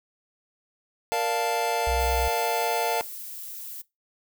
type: chord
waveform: square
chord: Bb major seventh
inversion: none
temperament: equal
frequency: 466.2 / 587.3 / 698.5 / 880 Hz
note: Bb4 / D5 / F5 / A5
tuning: 0 / 0 / 0 / 0 cents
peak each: -30 / -34 / -29 / -29 dBFS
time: 1.12-3.01 s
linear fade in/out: 0 ms
type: tone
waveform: sine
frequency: 62.2 Hz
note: B1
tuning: 13 cents sharp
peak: -26 dBFS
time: 1.87-2.28 s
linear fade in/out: 0 ms
type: noise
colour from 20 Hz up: violet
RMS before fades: -38 dBFS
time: 1.99-3.82 s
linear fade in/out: 10 ms
effects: noise-tail reverb RT60 0.2 s tail -20 dB re dry